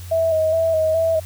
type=tone with vibrato; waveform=sine; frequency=643 Hz; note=E5; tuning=43 cents flat; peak=-15 dBFS; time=0.11-1.2 s; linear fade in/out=10 ms; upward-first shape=square; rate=2.4 Hz; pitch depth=29 cents each way; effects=added 89 Hz sine -32 dBFS peak until 1.25 s + white hiss -43 dBFS RMS until 1.25 s